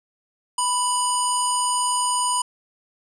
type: tone with low-pass filter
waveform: square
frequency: 987.8 Hz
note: B5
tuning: in tune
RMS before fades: -22 dBFS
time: 0.58-2.42 s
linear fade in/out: 5 ms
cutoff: 8600 Hz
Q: 8.7
effects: none